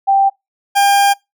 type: tone pair in turn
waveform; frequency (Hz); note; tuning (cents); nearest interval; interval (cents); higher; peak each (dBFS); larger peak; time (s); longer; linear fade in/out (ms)
sine / 40% pulse; 785 / 801.5; G5 / G5; +2 / +38; unison; 36; second; -8; neither; 0.07-0.3 / 0.75-1.14; second; 20
effects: noise-tail reverb RT60 0.2 s tail -25 dB re dry